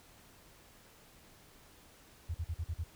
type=tone bursts; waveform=sine; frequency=82.41 Hz; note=E2; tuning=in tune; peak=-33 dBFS; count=6; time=2.29-2.84 s; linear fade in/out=10 ms; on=55 ms; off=44 ms; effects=pink hiss -60 dBFS RMS until 2.95 s